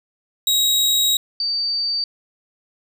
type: tone pair in turn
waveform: sawtooth / sine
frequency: 3814 / 4615 Hz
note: A#7 / D8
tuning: +39 / -31 cents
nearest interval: minor third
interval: 330 cents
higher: second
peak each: -12 / -19 dBFS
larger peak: first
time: 0.47-1.17 / 1.4-2.04 s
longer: first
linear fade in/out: 2 ms
effects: none